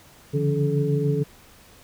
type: tone cluster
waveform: sine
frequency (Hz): 139.7 / 146.3 / 171 / 282.5 / 431.2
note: C#3 / D3 / F3 / C#4 / A4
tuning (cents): +14 / -6 / -36 / +33 / -35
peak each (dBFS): -30 / -22 / -29 / -30 / -25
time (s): 0.33-1.24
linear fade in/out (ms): 20
effects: pink hiss -51 dBFS RMS until 1.83 s